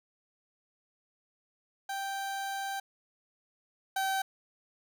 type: tone pair in turn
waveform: 30% pulse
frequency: 784 / 771.9 Hz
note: G5 / G5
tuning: 0 / -27 cents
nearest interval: unison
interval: 27 cents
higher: first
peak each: -31 / -26 dBFS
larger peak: second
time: 1.89-2.8 / 3.96-4.22 s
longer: first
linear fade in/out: 5 ms
effects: none